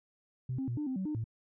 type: tone with pitch steps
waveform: sine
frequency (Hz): 127.8 / 266 / 119.4 / 298.6 / 260.2 / 189.3 / 303.3 / 112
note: C3 / C4 / A#2 / D4 / C4 / F#3 / D#4 / A2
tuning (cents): -40 / +29 / +42 / +29 / -9 / +40 / -44 / +31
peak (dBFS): -31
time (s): 0.49-1.242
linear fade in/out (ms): 5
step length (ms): 94
effects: tanh soft clip ceiling -28 dBFS